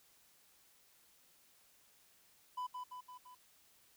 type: tone with echo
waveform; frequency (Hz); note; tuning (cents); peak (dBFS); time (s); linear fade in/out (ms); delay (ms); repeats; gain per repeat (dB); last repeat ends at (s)
triangle; 998; B5; +18; -36; 2.57-2.67; 10; 170; 4; -4; 3.35
effects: white hiss -68 dBFS RMS until 3.96 s